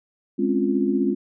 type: chord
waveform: sine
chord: Db major seventh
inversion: second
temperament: equal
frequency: 207.7 / 261.6 / 277.2 / 349.2 Hz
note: Ab3 / C4 / Db4 / F4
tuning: 0 / 0 / 0 / 0 cents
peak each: -24 dBFS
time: 0.38-1.15 s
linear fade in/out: 20 ms
effects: none

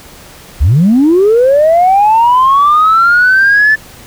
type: linear sweep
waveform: sine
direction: up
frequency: 56.3 to 1760 Hz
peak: -3 dBFS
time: 0.6-3.76 s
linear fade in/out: 20 ms
effects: tanh soft clip ceiling -1 dBFS + pink hiss -35 dBFS RMS until 4.06 s

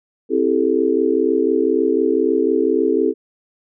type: chord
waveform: sine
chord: A minor seventh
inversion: first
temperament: just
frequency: 264 / 330 / 396 / 440 Hz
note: C4 / E4 / G4 / A4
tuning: +16 / +2 / +18 / 0 cents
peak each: -21 / -19 / -19 / -19 dBFS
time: 0.29-3.14 s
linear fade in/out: 50 ms
effects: none

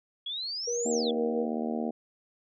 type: exponential two-way sweep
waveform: sine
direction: up then down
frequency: 3288 to 7640 to 3288 Hz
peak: -32 dBFS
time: 0.26-1.11 s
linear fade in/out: 5 ms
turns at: 0.9 s
type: tone with vibrato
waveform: sine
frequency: 473.5 Hz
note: A#4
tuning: 27 cents sharp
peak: -29 dBFS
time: 0.67-1.46 s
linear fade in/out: 10 ms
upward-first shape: triangle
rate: 3 Hz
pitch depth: 12 cents each way
type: harmonic tone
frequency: 77.78 Hz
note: D#2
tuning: in tune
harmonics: 3 / 4 / 5 / 6 / 7 / 8 / 9 / 10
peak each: -31 / -37 / -39 / -38 / -44 / -40 / -40 / -44 dBFS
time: 0.85-1.91 s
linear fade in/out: 10 ms
effects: none

